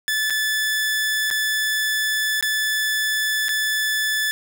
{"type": "tone with dropouts", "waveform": "sawtooth", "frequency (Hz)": 1738, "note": "A6", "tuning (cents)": -22, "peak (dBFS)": -16, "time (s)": [0.08, 4.31], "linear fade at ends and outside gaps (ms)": 0, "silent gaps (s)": [[0.299, 0.305], [1.303, 1.311], [2.41, 2.426], [3.484, 3.491]], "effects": []}